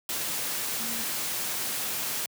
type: tone in noise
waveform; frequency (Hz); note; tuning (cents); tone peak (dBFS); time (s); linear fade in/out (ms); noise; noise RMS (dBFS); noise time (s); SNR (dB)
sine; 229; A#3; -31; -40; 0.8-1.04; 2; white; -31; 0.09-2.26; -12
effects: high-pass 100 Hz 12 dB/octave